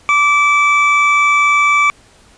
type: tone pair together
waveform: triangle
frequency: 1166 / 2312 Hz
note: D6 / D7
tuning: -13 / -28 cents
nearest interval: octave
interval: 1185 cents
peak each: -10 dBFS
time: 0.09-1.9 s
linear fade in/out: 0 ms
effects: pink hiss -47 dBFS RMS until 2.37 s + resampled to 22050 Hz